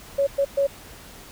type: tone bursts at uneven times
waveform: sine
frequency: 557 Hz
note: C#5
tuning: 8 cents sharp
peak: -17 dBFS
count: 3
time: 0.18-0.27 / 0.38-0.45 / 0.57-0.67 s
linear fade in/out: 10 ms
effects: pink hiss -44 dBFS RMS until 1.31 s